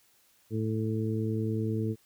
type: harmonic tone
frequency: 110 Hz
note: A2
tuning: in tune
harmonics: 1 / 2 / 3 / 4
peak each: -30 / -33 / -35 / -36 dBFS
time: 0.5-1.96 s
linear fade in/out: 50 ms
effects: white hiss -65 dBFS RMS until 2.05 s